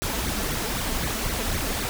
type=noise with flanger; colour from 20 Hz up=pink; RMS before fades=-27 dBFS; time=0.02-1.89 s; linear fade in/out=0 ms; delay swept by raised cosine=0.48 to 4.58 ms; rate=3.9 Hz; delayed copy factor=+0.75; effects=none